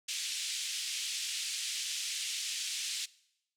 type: band-pass noise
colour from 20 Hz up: pink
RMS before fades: -37 dBFS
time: 0.08-3.06 s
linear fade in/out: 10 ms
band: 2700 to 8800 Hz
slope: 24 dB/octave
effects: noise-tail reverb RT60 0.8 s tail -21 dB re dry